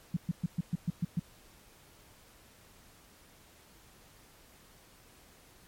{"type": "tone bursts", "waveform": "sine", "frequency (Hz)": 170.3, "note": "F3", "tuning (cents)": -43, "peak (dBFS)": -26, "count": 8, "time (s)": [0.14, 1.196], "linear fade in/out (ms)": 5, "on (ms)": 27, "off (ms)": 120, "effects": ["pink hiss -59 dBFS RMS until 5.67 s", "MP3 64 kbps"]}